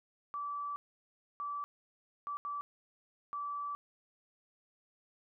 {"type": "tone bursts at uneven times", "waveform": "sine", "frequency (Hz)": 1157, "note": "D6", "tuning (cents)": -26, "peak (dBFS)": -36, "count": 5, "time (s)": [[0.34, 0.76], [1.4, 1.64], [2.27, 2.37], [2.45, 2.61], [3.33, 3.75]], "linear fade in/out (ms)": 0, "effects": []}